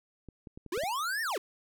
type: clicks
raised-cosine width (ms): 3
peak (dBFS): -32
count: 6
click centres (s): 0.287 / 0.472 / 0.575 / 0.663 / 0.776 / 0.836
type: linear two-way sweep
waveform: square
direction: up then down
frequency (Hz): 311.1 to 1864.7 to 311.1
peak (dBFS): -31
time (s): 0.72-1.38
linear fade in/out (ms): 5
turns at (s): 1.22
effects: none